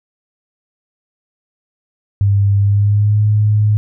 sine tone with pitch glide, 100 to 105.7 Hz, G2 to G#2, +35 to +31 cents, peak -9 dBFS, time 2.21-3.77 s, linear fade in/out 0 ms, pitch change +96 cents, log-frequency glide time 2.58-3.22 s, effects none

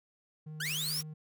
triangle tone with vibrato, 153.7 Hz, D#3, 21 cents flat, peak -39 dBFS, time 0.46-1.14 s, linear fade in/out 10 ms, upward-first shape triangle, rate 3.7 Hz, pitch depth 14 cents each way
sawtooth linear sweep, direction up, 1396.9 to 5690 Hz, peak -30 dBFS, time 0.6-1.01 s, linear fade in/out 5 ms
white high-pass noise, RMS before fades -43 dBFS, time 0.64-1.03 s, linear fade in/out 20 ms, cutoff 1000 Hz, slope 48 dB/octave
effects none

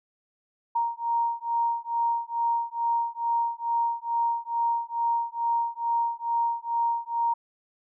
sine beating tone pair, 932.3 / 934.6 Hz, A#5 / A#5, 0 / +4 cents, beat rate 2.3 Hz, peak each -27 dBFS, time 0.75-7.34 s, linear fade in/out 10 ms, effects none

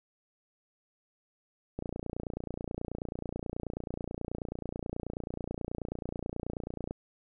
click train, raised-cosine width 2 ms, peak -22 dBFS, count 151, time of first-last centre 1.79-6.909 s, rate 29.3 Hz, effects none

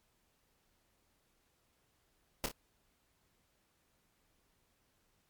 pink noise with echo, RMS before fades -34 dBFS, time 2.44-2.46 s, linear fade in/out 0 ms, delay 27 ms, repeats 2, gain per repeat -7 dB, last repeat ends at 2.514 s, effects pink hiss -75 dBFS RMS until 5.29 s + MP3 96 kbps

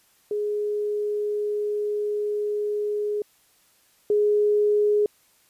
sine tone pair in turn, 417 / 417 Hz, G#4 / G#4, +7 / +7 cents, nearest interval unison, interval 0 cents, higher neither, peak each -23 / -17 dBFS, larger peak second, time 0.31-3.22 / 4.1-5.06 s, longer first, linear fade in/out 2 ms, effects white hiss -61 dBFS RMS until 5.49 s + resampled to 32000 Hz

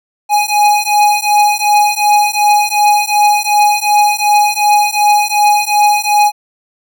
square beating tone pair, 830.6 / 833.3 Hz, G#5 / G#5, 0 / +6 cents, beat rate 2.7 Hz, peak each -12 dBFS, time 0.29-6.32 s, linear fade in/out 50 ms, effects none

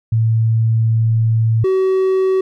sine / triangle tone pair in turn, 112.6 / 378.7 Hz, A2 / F#4, +40 / +40 cents, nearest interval octave + major sixth, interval 2100 cents, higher second, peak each -11 / -10 dBFS, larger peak second, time 0.12-1.64 / 1.64-2.41 s, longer first, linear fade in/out 5 ms, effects none

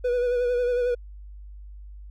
triangle tone with vibrato, 490 Hz, B4, 14 cents flat, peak -19 dBFS, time 0.04-0.95 s, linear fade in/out 10 ms, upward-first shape sine, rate 11 Hz, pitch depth 33 cents each way, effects added 50 Hz sine -39 dBFS peak until 2.1 s

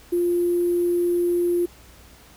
sine tone with sample-and-hold, 349.2 Hz, F4, in tune, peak -18 dBFS, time 0.12-1.66 s, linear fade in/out 10 ms, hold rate 11025 Hz, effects added 60 Hz sine -52 dBFS peak until 2.36 s + pink hiss -50 dBFS RMS until 2.36 s

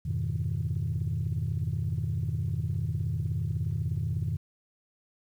sine chord, F half-diminished seventh, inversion none, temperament equal, 87.31 / 103.83 / 123.47 / 155.56 Hz, F2 / Ab2 / Cb3 / Eb3, 0 / 0 / 0 / 0 cents, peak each -32 dBFS, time 0.05-4.37 s, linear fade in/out 10 ms, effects tanh soft clip ceiling -21 dBFS + 10-bit

